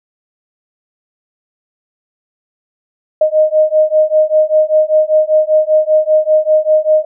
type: beating tone pair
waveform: sine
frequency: 617 / 622.1 Hz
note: D#5 / D#5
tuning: -15 / 0 cents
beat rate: 5.1 Hz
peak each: -11 dBFS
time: 3.21-7.05 s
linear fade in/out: 5 ms
effects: none